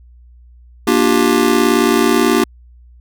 square chord, G minor seventh, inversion first, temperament just, 235.2 / 294 / 352.8 / 392 Hz, Bb3 / D4 / F4 / G4, +16 / +2 / +18 / 0 cents, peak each -17 dBFS, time 0.87-2.44 s, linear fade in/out 5 ms, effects added 60 Hz sine -40 dBFS peak until 3 s

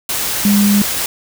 sine tone in noise, 203.8 Hz, G#3, 32 cents flat, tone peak -9 dBFS, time 0.45-0.82 s, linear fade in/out 2 ms, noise white, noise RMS -19 dBFS, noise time 0.09-1.06 s, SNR +7 dB, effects none

